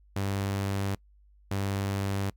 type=tone pair in turn; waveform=sawtooth; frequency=98.6 / 98.6 Hz; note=G2 / G2; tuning=+11 / +11 cents; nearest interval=unison; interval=0 cents; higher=neither; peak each=-24 / -24 dBFS; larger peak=neither; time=0.16-0.95 / 1.51-2.3 s; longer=neither; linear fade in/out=5 ms; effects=noise-tail reverb RT60 0.1 s tail -25 dB re dry + added 50 Hz sine -56 dBFS peak until 2.36 s

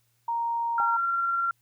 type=tone; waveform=sine; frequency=932.3 Hz; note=A#5; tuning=in tune; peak=-25 dBFS; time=0.28-0.97 s; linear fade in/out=5 ms
type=tone with tremolo; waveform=sine; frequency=1373 Hz; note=F6; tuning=30 cents flat; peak=-22 dBFS; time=0.78-1.51 s; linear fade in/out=2 ms; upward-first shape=triangle; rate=20 Hz; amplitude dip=30%
type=tone with exponential decay; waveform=sine; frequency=820 Hz; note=G#5; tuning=22 cents flat; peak=-26 dBFS; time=0.8-1.03 s; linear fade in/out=0 ms; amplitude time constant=49 ms
effects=added 118 Hz sine -70 dBFS peak until 1.61 s + white hiss -71 dBFS RMS until 1.61 s

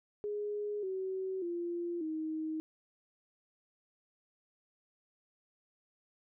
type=tone with pitch steps; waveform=sine; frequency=415.3 / 378.6 / 345.2 / 314.7 Hz; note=G#4 / F#4 / F4 / D#4; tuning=0 / +40 / -20 / +20 cents; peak=-34 dBFS; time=0.24-2.6 s; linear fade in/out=0 ms; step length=590 ms; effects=none

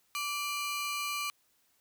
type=ring-modulated tone; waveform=sawtooth; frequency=1775 Hz; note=A6; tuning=15 cents sharp; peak=-26 dBFS; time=0.15-1.3 s; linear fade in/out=0 ms; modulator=611 Hz; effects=white hiss -71 dBFS RMS until 1.8 s

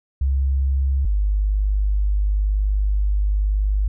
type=tone pair in turn; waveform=sine; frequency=67.4 / 50.49 Hz; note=C#2 / G#1; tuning=-48 / -48 cents; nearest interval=perfect fourth; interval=500 cents; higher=first; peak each=-16 dBFS; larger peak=neither; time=0.21-1.05 / 1.05-3.88 s; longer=second; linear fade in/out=5 ms; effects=none

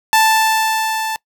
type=tone with level ramp; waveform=sawtooth; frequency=881 Hz; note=A5; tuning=2 cents sharp; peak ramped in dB=-5 to -16 dBFS; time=0.13-1.16 s; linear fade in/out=0 ms; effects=noise-tail reverb RT60 0.1 s tail -23 dB re dry

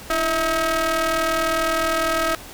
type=ring-modulated tone; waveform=sawtooth; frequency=315.7 Hz; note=D#4; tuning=25 cents sharp; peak=-12 dBFS; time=0.1-2.35 s; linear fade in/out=2 ms; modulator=967 Hz; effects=pink hiss -39 dBFS RMS until 2.53 s

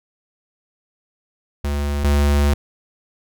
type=tone pair in turn; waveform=square; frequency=72 / 72 Hz; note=D2 / D2; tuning=-34 / -34 cents; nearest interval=unison; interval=0 cents; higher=neither; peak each=-20 / -14 dBFS; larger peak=second; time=1.64-2.04 / 2.04-2.54 s; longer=second; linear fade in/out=5 ms; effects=none

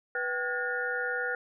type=tone cluster; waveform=sine; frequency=492 / 774 / 1441 / 1644 / 1802 Hz; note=B4 / G5 / F#6 / G#6 / A6; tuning=-7 / -22 / -46 / -18 / +41 cents; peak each=-35 / -40 / -31 / -40 / -37 dBFS; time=0.15-1.35 s; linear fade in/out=2 ms; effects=none

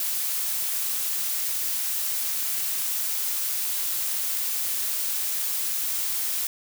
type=noise; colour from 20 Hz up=blue; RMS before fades=-27 dBFS; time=0-6.47 s; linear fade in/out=2 ms; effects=none

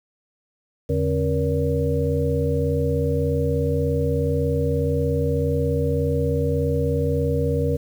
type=tone cluster; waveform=sine; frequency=83.6 / 145.4 / 270.8 / 472.3 / 569 Hz; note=E2 / D3 / C#4 / A#4 / C#5; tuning=+25 / -17 / -40 / +23 / +45 cents; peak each=-24 / -24 / -28 / -23 / -31 dBFS; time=0.89-7.77 s; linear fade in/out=10 ms; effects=8-bit

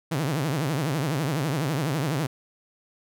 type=tone with vibrato; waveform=sawtooth; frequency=146.9 Hz; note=D3; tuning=1 cent sharp; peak=-20 dBFS; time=0.11-2.27 s; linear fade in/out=10 ms; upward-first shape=triangle; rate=12 Hz; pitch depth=280 cents each way; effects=none

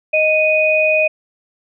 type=tone pair together; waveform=sine; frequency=622.3 / 2486 Hz; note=D#5 / D#7; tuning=0 / -2 cents; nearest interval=2 octaves; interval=2398 cents; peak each=-14 dBFS; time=0.13-1.08 s; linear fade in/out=10 ms; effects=none

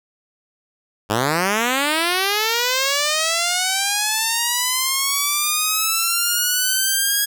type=linear sweep; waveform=5% pulse; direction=up; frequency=97.6 to 1657 Hz; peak=-6 dBFS; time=1.09-7.26 s; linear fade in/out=20 ms; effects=none

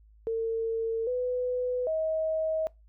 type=tone with pitch steps; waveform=sine; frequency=452.4 / 498.7 / 635 Hz; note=A4 / B4 / D#5; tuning=+48 / +17 / +35 cents; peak=-26 dBFS; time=0.27-2.67 s; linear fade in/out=0 ms; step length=800 ms; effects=noise-tail reverb RT60 0.2 s tail -22 dB re dry + added 53 Hz sine -54 dBFS peak until 2.88 s

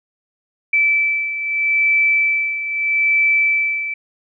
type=beating tone pair; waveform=sine; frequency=2318 / 2318.79 Hz; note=D7 / D7; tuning=-23 / -23 cents; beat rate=0.79 Hz; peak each=-21 / -15 dBFS; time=0.73-3.94 s; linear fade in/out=5 ms; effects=none

